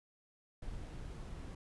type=noise; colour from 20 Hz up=brown; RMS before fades=-45 dBFS; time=0.62-1.55 s; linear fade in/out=5 ms; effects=resampled to 24000 Hz